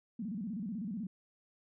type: tone with vibrato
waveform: sine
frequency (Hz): 207.7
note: G#3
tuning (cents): 0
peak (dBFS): -36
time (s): 0.19-1.07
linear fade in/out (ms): 5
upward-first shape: square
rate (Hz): 16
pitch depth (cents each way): 190
effects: none